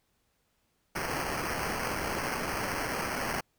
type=noise with sample-and-hold; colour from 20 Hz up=white; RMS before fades=-33 dBFS; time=0.95-3.41 s; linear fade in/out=10 ms; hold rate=3675 Hz; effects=pink hiss -74 dBFS RMS until 3.58 s